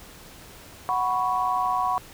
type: chord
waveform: sine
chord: F# suspended fourth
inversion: none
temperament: equal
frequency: 740 / 987.8 / 1108.7 Hz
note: F#5 / B5 / C#6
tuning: 0 / 0 / 0 cents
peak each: -26 dBFS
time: 0.89-1.98 s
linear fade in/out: 0 ms
effects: pink hiss -46 dBFS RMS until 2.13 s